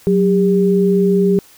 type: tone pair together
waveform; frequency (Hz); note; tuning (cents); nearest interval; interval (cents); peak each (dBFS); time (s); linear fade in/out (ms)
sine; 185 / 400.7; F#3 / G4; 0 / +38; octave + minor second; 1338; -13; 0.07-1.39; 0
effects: white hiss -46 dBFS RMS until 1.57 s